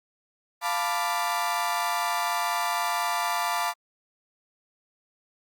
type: chord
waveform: 35% pulse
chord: B half-diminished seventh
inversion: second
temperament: equal with one note detuned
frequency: 698.5 / 883.6 / 987.8 / 1174.7 Hz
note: F5 / A5 / B5 / D6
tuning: 0 / +7 / 0 / 0 cents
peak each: -29 dBFS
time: 0.61-3.74 s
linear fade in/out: 50 ms
effects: Opus 48 kbps